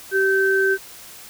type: tone pair together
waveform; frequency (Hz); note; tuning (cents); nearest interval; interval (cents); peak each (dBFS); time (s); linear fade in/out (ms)
sine; 386.8 / 1547; G4 / G6; -23 / -23; 2 octaves; 2400; -18 / -18; 0.11-0.78; 50
effects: white hiss -41 dBFS RMS until 1.29 s